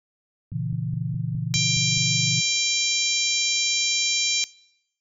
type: click train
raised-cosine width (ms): 5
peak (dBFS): -26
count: 8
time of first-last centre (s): 0.52-1.975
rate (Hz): 4.81
type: chord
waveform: sine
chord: A# diminished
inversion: none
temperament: equal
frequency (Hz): 116.54 / 138.59 / 164.81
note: A#2 / C#3 / E3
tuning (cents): 0 / 0 / 0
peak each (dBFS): -29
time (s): 0.52-2.41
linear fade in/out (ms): 10
type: harmonic tone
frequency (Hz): 791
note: G5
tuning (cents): +15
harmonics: 3 / 4 / 5 / 6 / 7 / 8 / 9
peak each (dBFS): -27 / -30 / -26 / -32 / -27 / -28 / -29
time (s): 1.54-4.44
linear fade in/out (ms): 0
effects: noise-tail reverb RT60 0.8 s tail -24 dB re dry